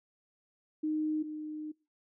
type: tone pair in turn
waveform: sine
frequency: 308.5 / 306.2 Hz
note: D#4 / D#4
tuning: -15 / -28 cents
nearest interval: unison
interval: 13 cents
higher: first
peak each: -29 / -37 dBFS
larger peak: first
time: 0.83-1.23 / 1.23-1.72 s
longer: second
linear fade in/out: 10 ms
effects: noise-tail reverb RT60 0.3 s tail -23 dB re dry